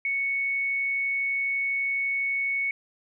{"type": "tone", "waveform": "sine", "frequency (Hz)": 2217, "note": "C#7", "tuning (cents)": 0, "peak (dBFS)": -24, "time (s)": [0.05, 2.71], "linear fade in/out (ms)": 2, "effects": []}